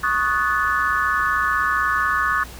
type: chord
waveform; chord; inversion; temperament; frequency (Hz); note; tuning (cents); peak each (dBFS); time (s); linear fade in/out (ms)
sine; D# half-diminished seventh; third; equal with one note detuned; 1108.7 / 1244.5 / 1480 / 1732.8; C#6 / D#6 / F#6 / A6; 0 / 0 / 0 / -27; -23; 0.03-2.44; 10
effects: added 60 Hz sine -38 dBFS peak until 2.59 s + pink hiss -40 dBFS RMS until 2.59 s